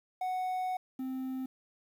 triangle tone pair in turn, 740 / 260.8 Hz, F#5 / C4, 0 / -5 cents, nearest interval octave + tritone, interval 1805 cents, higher first, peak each -29 / -32 dBFS, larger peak first, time 0.21-0.77 / 0.99-1.46 s, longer first, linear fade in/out 5 ms, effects 10-bit

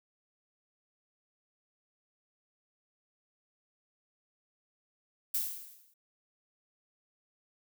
violet noise with exponential decay, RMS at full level -29 dBFS, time 5.34-5.94 s, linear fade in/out 5 ms, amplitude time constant 130 ms, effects none

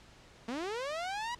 sawtooth linear sweep, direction up, 220 to 987.8 Hz, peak -31 dBFS, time 0.48-1.35 s, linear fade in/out 5 ms, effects pink hiss -57 dBFS RMS until 1.39 s + low-pass 6000 Hz 12 dB/octave

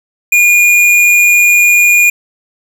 sine tone with tanh clipping, 2431 Hz, D#7, 41 cents flat, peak -6 dBFS, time 0.32-2.1 s, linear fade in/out 5 ms, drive 16 dB, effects none

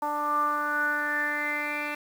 10% pulse tone with low-pass filter sweep, 295.4 Hz, D4, 10 cents sharp, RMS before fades -28 dBFS, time 0.02-1.95 s, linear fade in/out 5 ms, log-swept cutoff 980 to 2600 Hz, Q 9, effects 8-bit

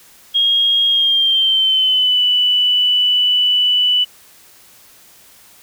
sine tone with pitch glide, 3262 to 2974 Hz, G#7 to F#7, -32 to +8 cents, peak -11 dBFS, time 0.34-4.05 s, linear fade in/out 20 ms, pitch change -160 cents, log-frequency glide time 0.88-2.22 s, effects white hiss -46 dBFS RMS until 5.62 s

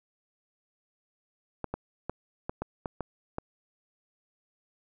clicks, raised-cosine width 1 ms, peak -18 dBFS, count 8, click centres 1.643 / 1.74 / 2.096 / 2.495 / 2.62 / 2.858 / 3.007 / 3.384 s, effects none

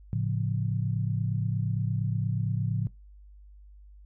sine chord, A augmented, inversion none, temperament equal, 110 / 138.59 / 174.61 Hz, A2 / C#3 / E#3, 0 / 0 / 0 cents, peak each -28 / -30 / -33 dBFS, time 0.13-2.87 s, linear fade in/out 0 ms, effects noise-tail reverb RT60 0.2 s tail -20 dB re dry + added 50 Hz sine -48 dBFS peak until 4.05 s

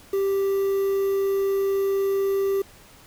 triangle tone with quantisation, 392 Hz, G4, in tune, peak -18 dBFS, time 0.13-2.62 s, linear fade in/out 5 ms, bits 7, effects pink hiss -50 dBFS RMS until 3.06 s

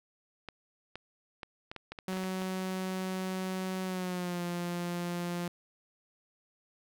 clicks, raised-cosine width 0.3 ms, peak -25 dBFS, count 11, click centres 0.487 / 0.956 / 1.432 / 1.715 / 1.763 / 1.92 / 1.988 / 2.13 / 2.171 / 2.238 / 2.419 s
sawtooth tone with pitch glide, 187.1 to 174.57 Hz, F#3 to F3, +20 to 0 cents, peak -29 dBFS, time 2.08-5.48 s, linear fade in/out 2 ms, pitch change -120 cents, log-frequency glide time 3.84-4.42 s
effects none

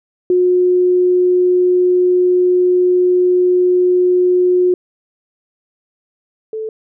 sine tone pair in turn, 361.4 / 438.4 Hz, F#4 / A4, -41 / -6 cents, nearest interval minor third, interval 335 cents, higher second, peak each -9 / -20 dBFS, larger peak first, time 0.3-4.74 / 6.53-6.69 s, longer first, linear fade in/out 2 ms, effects none

